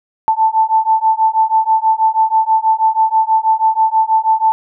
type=beating tone pair; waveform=sine; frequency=880 / 886.2 Hz; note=A5 / A5; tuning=0 / +12 cents; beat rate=6.2 Hz; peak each=-13 dBFS; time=0.28-4.52 s; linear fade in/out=0 ms; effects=none